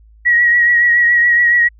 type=tone with vibrato; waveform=sine; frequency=1910 Hz; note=A#6; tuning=42 cents sharp; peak=-8 dBFS; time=0.25-1.69 s; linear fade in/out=20 ms; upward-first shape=triangle; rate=7.1 Hz; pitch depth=35 cents each way; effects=added 54 Hz sine -42 dBFS peak until 1.79 s